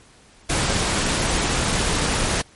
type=noise; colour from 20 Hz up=pink; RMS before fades=-21 dBFS; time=0.49-2.42 s; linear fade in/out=10 ms; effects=pink hiss -51 dBFS RMS until 2.55 s + MP3 48 kbps